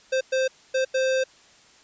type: tone bursts at uneven times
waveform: square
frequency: 523.3 Hz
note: C5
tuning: in tune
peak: -21 dBFS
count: 4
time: 0.12-0.21 / 0.32-0.48 / 0.74-0.85 / 0.94-1.24 s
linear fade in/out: 10 ms
effects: white hiss -54 dBFS RMS until 1.83 s + resampled to 16000 Hz